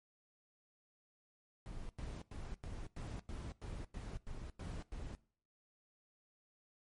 brown noise bursts, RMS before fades -45 dBFS, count 11, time 1.66-5.15 s, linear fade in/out 0 ms, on 230 ms, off 96 ms, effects noise-tail reverb RT60 0.5 s tail -21 dB re dry + MP3 48 kbps

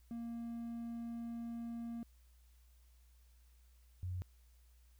triangle / sine tone pair in turn, 233.1 / 90.92 Hz, A#3 / F#2, 0 / -30 cents, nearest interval octave + major third, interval 1630 cents, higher first, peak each -39 / -38 dBFS, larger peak second, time 0.11-2.03 / 4.03-4.22 s, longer first, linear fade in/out 0 ms, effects added 60 Hz sine -62 dBFS peak until 4.99 s + white hiss -75 dBFS RMS until 4.99 s

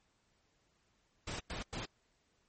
pink noise bursts, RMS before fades -41 dBFS, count 3, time 1.27-1.856 s, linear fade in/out 5 ms, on 130 ms, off 98 ms, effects pink hiss -75 dBFS RMS until 2.48 s + MP3 32 kbps

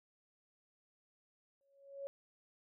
sine tone with exponential growth, 555 Hz, C#5, 2 cents sharp, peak -38 dBFS, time 1.61-2.07 s, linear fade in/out 0 ms, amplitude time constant 98 ms, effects none

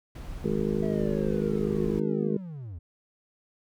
brown noise, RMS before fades -38 dBFS, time 0.15-2 s, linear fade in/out 5 ms
harmonic tone, 52 Hz, G#1, 3 cents sharp, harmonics 3 / 4 / 5 / 6 / 7 / 8 / 9, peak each -32 / -29 / -39 / -41 / -32 / -32 / -34 dBFS, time 0.44-2.37 s, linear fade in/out 5 ms
triangle linear sweep, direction down, 659.3 to 76 Hz, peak -34 dBFS, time 0.82-2.79 s, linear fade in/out 10 ms
effects none

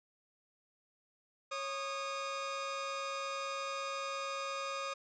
sawtooth tone pair together, 548.8 / 1232 Hz, C#5 / D#6, -17 / -17 cents, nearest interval octave + major second, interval 1400 cents, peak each -37 / -35 dBFS, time 1.51-4.94 s, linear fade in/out 10 ms, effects resampled to 16000 Hz

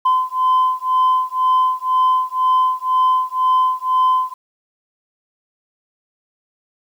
sine beating tone pair, 1024 / 1026 Hz, C6 / C6, -38 / -34 cents, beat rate 2 Hz, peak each -15 dBFS, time 0.05-4.34 s, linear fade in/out 10 ms, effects tanh soft clip ceiling -9 dBFS + 8-bit

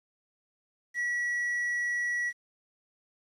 triangle tone with quantisation, 1933 Hz, B6, 38 cents flat, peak -26 dBFS, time 0.94-2.33 s, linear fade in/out 50 ms, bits 9, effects low-pass 9000 Hz 12 dB/octave

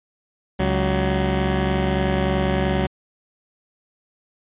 15% pulse tone pair together, 70.3 / 187.68 Hz, C#2 / F#3, +25 / +25 cents, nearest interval octave + perfect fourth, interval 1700 cents, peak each -15 dBFS, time 0.59-2.87 s, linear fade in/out 10 ms, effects resampled to 8000 Hz

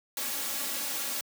white noise with comb filter, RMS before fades -33 dBFS, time 0.17-1.21 s, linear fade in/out 2 ms, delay 3.6 ms, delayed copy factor +0.85, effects high-pass 150 Hz 12 dB/octave

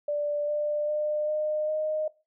sine tone with pitch steps, 587.3 / 594.8 / 602.4 / 610.1 / 617.9 Hz, D5 / D5 / D5 / D#5 / D#5, 0 / +22 / +44 / -34 / -12 cents, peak -25 dBFS, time 0.08-2.08 s, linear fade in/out 5 ms, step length 400 ms, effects noise-tail reverb RT60 0.3 s tail -21 dB re dry

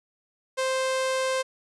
sawtooth tone, 523.3 Hz, C5, in tune, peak -20 dBFS, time 0.57-1.43 s, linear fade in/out 20 ms, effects resampled to 24000 Hz

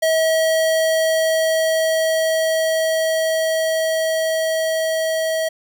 square tone with level ramp, 642 Hz, E5, 46 cents flat, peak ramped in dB -15 to -19 dBFS, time 0.02-5.49 s, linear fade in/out 10 ms, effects 9-bit

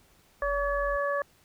sine tone, 45.17 Hz, F#1, 41 cents flat, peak -36 dBFS, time 0.42-0.97 s, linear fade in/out 10 ms
harmonic tone, 569 Hz, C#5, 45 cents sharp, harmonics 1 / 2 / 3, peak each -28 / -31 / -33 dBFS, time 0.42-1.22 s, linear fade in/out 2 ms
effects pink hiss -62 dBFS RMS until 1.44 s

